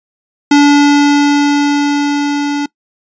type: tone with level ramp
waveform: square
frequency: 288.3 Hz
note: D4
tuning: 32 cents flat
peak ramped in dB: -4 to -14 dBFS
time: 0.51-2.66 s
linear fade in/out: 5 ms
effects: noise-tail reverb RT60 0.1 s tail -22 dB re dry + resampled to 16000 Hz